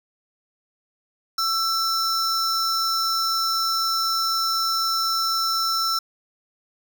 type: tone pair together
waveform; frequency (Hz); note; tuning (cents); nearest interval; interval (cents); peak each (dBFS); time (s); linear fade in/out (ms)
square; 1334 / 5358; E6 / E8; +20 / +27; 2 octaves; 2407; -24 / -24; 1.38-5.99; 5
effects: none